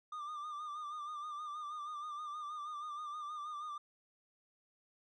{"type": "tone with vibrato", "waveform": "triangle", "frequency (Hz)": 1200, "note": "D6", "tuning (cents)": 37, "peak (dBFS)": -39, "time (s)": [0.12, 3.78], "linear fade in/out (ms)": 5, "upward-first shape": "sine", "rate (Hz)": 6.3, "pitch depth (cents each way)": 53, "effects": ["resampled to 22050 Hz"]}